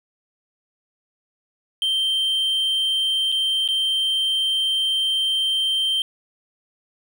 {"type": "tone with dropouts", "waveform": "triangle", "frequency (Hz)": 3136, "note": "G7", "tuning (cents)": 0, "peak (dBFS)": -17, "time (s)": [1.82, 6.02], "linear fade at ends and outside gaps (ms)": 1, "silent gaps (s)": [[3.318, 3.323], [3.677, 3.687]], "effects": []}